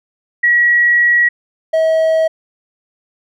sine / triangle tone pair in turn, 1918 / 641.9 Hz, A#6 / E5, +49 / -46 cents, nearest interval octave + perfect fifth, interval 1895 cents, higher first, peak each -8 / -8 dBFS, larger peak neither, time 0.43-1.29 / 1.73-2.28 s, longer first, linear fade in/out 10 ms, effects none

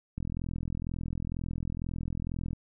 click train, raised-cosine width 5 ms, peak -22 dBFS, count 100, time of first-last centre 0.18-2.532 s, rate 42.1 Hz, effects none

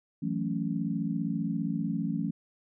sine chord, F# minor seventh, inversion third, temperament equal, 164.81 / 185 / 220 / 277.2 Hz, E3 / F#3 / A3 / C#4, 0 / 0 / 0 / 0 cents, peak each -33 / -34 / -33 / -34 dBFS, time 0.22-2.31 s, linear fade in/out 10 ms, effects none

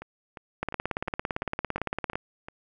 two click trains, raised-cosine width 0.5 ms, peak -24 / -13 dBFS, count 8 / 28, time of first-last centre 0.02-2.485 / 0.63-2.155 s, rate 2.84 / 17.7 Hz, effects none

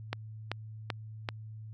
click train, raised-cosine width 0.3 ms, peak -16 dBFS, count 4, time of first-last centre 0.13-1.288 s, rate 2.59 Hz, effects added 109 Hz sine -42 dBFS peak until 1.73 s

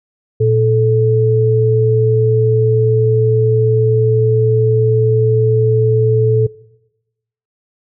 sine tone pair together, 116.54 / 435.6 Hz, A#2 / A4, 0 / -17 cents, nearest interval octave + major seventh, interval 2283 cents, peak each -12 dBFS, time 0.4-6.47 s, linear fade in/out 10 ms, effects noise-tail reverb RT60 1.0 s tail -22 dB re dry

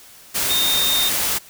sine tone in noise, 3671 Hz, A#7, 27 cents flat, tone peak -18 dBFS, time 0.49-1.1 s, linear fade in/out 20 ms, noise white, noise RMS -21 dBFS, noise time 0.34-1.39 s, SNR 0 dB, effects white hiss -45 dBFS RMS until 1.49 s

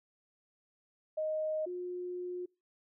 sine tone pair in turn, 622.3 / 358.5 Hz, D#5 / F4, 0 / +45 cents, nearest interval minor seventh, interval 955 cents, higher first, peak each -31 / -36 dBFS, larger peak first, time 1.17-1.66 / 1.66-2.46 s, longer second, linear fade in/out 10 ms, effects noise-tail reverb RT60 0.3 s tail -26 dB re dry

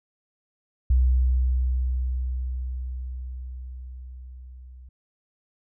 sine tone with level ramp, 63.2 Hz, B1, 41 cents sharp, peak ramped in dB -15 to -42 dBFS, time 0.9-4.89 s, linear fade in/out 5 ms, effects none

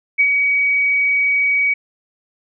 sine tone with ADSR envelope, 2263 Hz, C#7, 35 cents sharp, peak -9 dBFS, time 0.18-1.74 s, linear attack 21 ms, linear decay 65 ms, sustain -4 dB, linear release 9 ms, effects none

